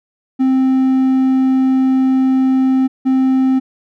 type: tone pair in turn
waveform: triangle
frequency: 262.2 / 262.2 Hz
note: C4 / C4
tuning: +4 / +4 cents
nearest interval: unison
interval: 0 cents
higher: neither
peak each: -8 dBFS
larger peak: neither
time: 0.39-2.88 / 3.05-3.6 s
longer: first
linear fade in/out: 20 ms
effects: none